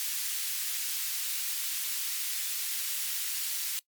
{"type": "high-pass noise", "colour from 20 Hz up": "white", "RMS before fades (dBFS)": -33, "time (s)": [0, 3.79], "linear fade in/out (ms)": 0, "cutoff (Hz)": 2200, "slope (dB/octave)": 12, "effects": ["noise-tail reverb RT60 0.1 s tail -21 dB re dry", "Opus 48 kbps"]}